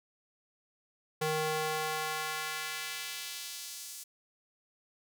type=tone with high-pass filter sweep; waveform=square; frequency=155.56 Hz; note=D#3; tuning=in tune; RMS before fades=-36 dBFS; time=1.21-4.04 s; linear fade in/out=10 ms; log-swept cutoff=340 to 7200 Hz; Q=0.91; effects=none